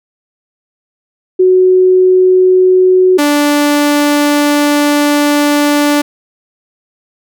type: tone pair in turn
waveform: sine / sawtooth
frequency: 370 / 292.1 Hz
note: F#4 / D4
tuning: 0 / -9 cents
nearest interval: major third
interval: 409 cents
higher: first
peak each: -4 dBFS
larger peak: neither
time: 1.39-3.18 / 3.18-6.02 s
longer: second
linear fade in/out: 10 ms
effects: none